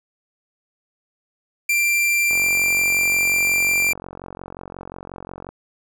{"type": "tone", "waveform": "45% pulse", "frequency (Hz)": 2364, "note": "D7", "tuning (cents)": 11, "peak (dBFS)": -16, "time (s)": [1.69, 3.93], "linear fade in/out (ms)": 5}
{"type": "click train", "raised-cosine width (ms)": 1, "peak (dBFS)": -20, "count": 146, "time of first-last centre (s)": [2.31, 5.49], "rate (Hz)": 45.6}
{"effects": []}